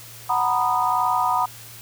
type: chord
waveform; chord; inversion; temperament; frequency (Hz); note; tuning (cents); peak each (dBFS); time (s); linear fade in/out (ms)
sine; B major seventh; second; just; 740.8 / 926 / 987.8 / 1234.7; F#5 / A#5 / B5 / D#6; +2 / -12 / 0 / -14; -24 / -25 / -22 / -24; 0.29-1.46; 10
effects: added 115 Hz sine -46 dBFS peak until 1.81 s + white hiss -42 dBFS RMS until 1.81 s